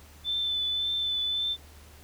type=tone with vibrato; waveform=sine; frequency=3520 Hz; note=A7; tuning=in tune; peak=-26 dBFS; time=0.24-1.57 s; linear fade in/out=50 ms; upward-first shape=triangle; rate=1.8 Hz; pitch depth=21 cents each way; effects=added 75 Hz sine -51 dBFS peak until 2.03 s + pink hiss -54 dBFS RMS until 2.03 s